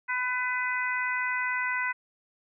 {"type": "harmonic tone", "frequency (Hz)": 501, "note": "B4", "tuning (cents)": 25, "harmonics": [2, 3, 4, 5], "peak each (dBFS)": [-33, -31, -30, -37], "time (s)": [0.08, 1.93], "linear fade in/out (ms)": 20, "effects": []}